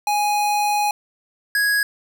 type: tone pair in turn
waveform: square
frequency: 830.6 / 1661.2 Hz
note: G#5 / G#6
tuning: 0 / 0 cents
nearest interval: octave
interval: 1200 cents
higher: second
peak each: -18 / -17 dBFS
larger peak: second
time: 0.07-0.91 / 1.55-1.83 s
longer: first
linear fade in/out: 2 ms
effects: none